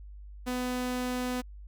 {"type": "tone", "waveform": "sawtooth", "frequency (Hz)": 250, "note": "B3", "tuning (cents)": 21, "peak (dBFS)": -26, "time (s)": [0.46, 1.42], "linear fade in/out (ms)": 20, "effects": ["added 50 Hz sine -43 dBFS peak until 1.67 s"]}